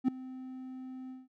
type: tone with ADSR envelope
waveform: triangle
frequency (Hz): 258.4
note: C4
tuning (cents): -21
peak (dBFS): -19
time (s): 0.04-1.28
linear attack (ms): 42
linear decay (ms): 4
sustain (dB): -20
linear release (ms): 180
effects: none